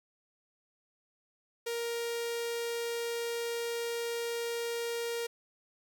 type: tone with notch filter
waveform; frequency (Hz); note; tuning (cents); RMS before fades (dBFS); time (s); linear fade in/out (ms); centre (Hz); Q
sawtooth; 468.4; A#4; +8; -35; 1.66-5.27; 10; 1100; 1.3
effects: none